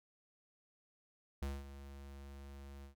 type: tone with ADSR envelope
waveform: square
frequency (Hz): 69.4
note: C#2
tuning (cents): +3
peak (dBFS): -37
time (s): 1.42-2.95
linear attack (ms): 4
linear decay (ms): 210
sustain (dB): -13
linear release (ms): 110
effects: none